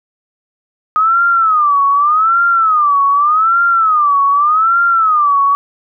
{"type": "tone with vibrato", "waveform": "sine", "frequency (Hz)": 1244.5, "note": "D#6", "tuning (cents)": 0, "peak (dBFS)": -8, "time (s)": [0.96, 5.55], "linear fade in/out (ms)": 0, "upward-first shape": "sine", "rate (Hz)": 0.84, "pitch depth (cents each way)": 190, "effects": []}